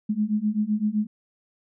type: beating tone pair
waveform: sine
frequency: 207.7 / 215.5 Hz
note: G#3 / A3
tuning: 0 / -36 cents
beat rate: 7.8 Hz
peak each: -25 / -24 dBFS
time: 0.09-1.07 s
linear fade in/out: 10 ms
effects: none